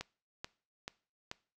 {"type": "click train", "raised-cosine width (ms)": 0.2, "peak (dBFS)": -22, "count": 4, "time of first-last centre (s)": [0.01, 1.314], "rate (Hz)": 2.3, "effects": ["noise-tail reverb RT60 0.4 s tail -21 dB re dry"]}